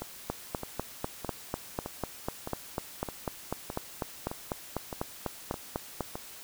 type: two click trains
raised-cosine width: 1 ms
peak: -16 / -21 dBFS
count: 24 / 11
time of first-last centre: 0.3-6.007 / 0.02-6.155 s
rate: 4.03 / 1.63 Hz
effects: white hiss -47 dBFS RMS until 6.43 s